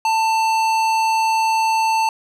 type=tone with tanh clipping; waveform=sine; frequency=890 Hz; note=A5; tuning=20 cents sharp; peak=-17 dBFS; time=0.05-2.09 s; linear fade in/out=2 ms; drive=17 dB; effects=none